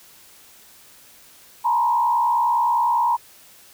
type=tone with frequency modulation; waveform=sine; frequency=950 Hz; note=A#5; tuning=33 cents sharp; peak=-16 dBFS; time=1.64-3.17 s; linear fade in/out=20 ms; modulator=64.9 Hz; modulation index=0.9; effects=white hiss -49 dBFS RMS until 3.73 s